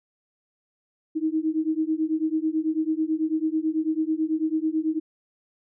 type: beating tone pair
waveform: sine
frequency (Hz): 311.1 / 320.2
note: D#4 / D#4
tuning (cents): 0 / +50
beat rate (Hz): 9.1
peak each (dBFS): -25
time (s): 1.15-5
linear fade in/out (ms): 20
effects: none